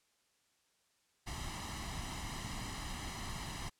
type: noise with comb filter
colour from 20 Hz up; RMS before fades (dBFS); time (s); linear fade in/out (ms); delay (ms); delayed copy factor
pink; -42; 1.26-3.7; 20; 1; +0.65
effects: white hiss -75 dBFS RMS until 3.79 s + low-pass 9000 Hz 12 dB/octave